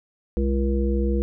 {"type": "harmonic tone with a mistuned harmonic", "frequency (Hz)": 68.2, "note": "C#2", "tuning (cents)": -28, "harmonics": [1, 3, 5, 7], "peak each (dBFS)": [-21, -26, -28, -29], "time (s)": [0.37, 1.22], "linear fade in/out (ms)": 0, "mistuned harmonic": 1, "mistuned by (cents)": -130, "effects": []}